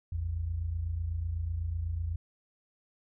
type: tone pair together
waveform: sine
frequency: 56.07 / 84.1 Hz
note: A1 / E2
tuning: +33 / +35 cents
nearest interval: perfect fifth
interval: 702 cents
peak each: -37 / -31 dBFS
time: 0.12-2.16 s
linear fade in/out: 5 ms
effects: none